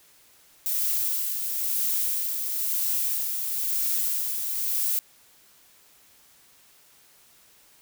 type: noise with tremolo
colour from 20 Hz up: violet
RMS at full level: -25 dBFS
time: 0.66-4.99 s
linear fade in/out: 0 ms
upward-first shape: sine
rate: 1 Hz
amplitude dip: 40%
effects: white hiss -57 dBFS RMS until 7.81 s